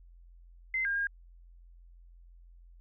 sine tone with pitch steps, 2066 / 1610 / 1620 Hz, C7 / G6 / G#6, -22 / +46 / -43 cents, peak -28 dBFS, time 0.74-1.07 s, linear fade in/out 2 ms, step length 110 ms, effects added 43 Hz sine -52 dBFS peak until 2.8 s

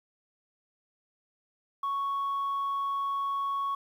sine tone, 1110 Hz, C#6, 2 cents sharp, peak -26 dBFS, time 1.83-3.75 s, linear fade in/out 5 ms, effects tanh soft clip ceiling -26 dBFS + 10-bit

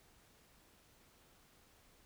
silence, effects pink hiss -67 dBFS RMS until 2.05 s

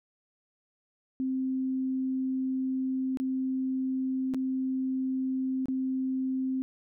sine tone with dropouts, 261.6 Hz, C4, in tune, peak -27 dBFS, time 1.2-6.62 s, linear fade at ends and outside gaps 0 ms, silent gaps 3.172-3.2 / 4.338-4.345 / 5.657-5.684 s, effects none

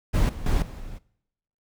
brown noise with level steps, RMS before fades -19 / -34 / -21 / -36 / -38 dBFS, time 0.13-0.99 s, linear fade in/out 20 ms, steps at 0.29 / 0.46 / 0.62 / 0.8 s, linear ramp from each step 2 ms, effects noise-tail reverb RT60 0.8 s tail -22 dB re dry

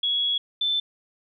sine tone pair in turn, 3348 / 3531 Hz, G#7 / A7, +13 / +5 cents, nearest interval minor second, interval 92 cents, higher second, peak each -21 dBFS, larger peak neither, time 0.03-0.38 / 0.61-0.8 s, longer first, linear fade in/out 5 ms, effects none

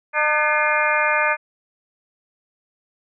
harmonic tone with a mistuned harmonic, 302.4 Hz, D#4, 49 cents flat, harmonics 2 / 3 / 4 / 5 / 6 / 7 / 8, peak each -24 / -24 / -24 / -24 / -24 / -24 / -24 dBFS, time 0.13-1.37 s, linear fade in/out 50 ms, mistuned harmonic 6, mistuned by -93 cents, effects none

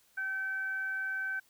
sine tone with frequency modulation, 1539 Hz, G6, 32 cents flat, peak -32 dBFS, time 0.17-1.4 s, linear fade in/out 10 ms, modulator 763 Hz, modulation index 0.21, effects white hiss -67 dBFS RMS until 1.49 s

